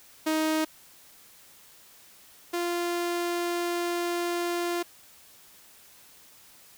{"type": "tone pair in turn", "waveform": "sawtooth", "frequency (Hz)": [313.7, 347.2], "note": ["D#4", "F4"], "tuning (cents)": [14, -10], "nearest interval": "major second", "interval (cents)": 176, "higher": "second", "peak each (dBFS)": [-20, -23], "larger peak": "first", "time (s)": [[0.26, 0.65], [2.53, 4.83]], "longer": "second", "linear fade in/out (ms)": 10, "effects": ["white hiss -54 dBFS RMS until 6.77 s"]}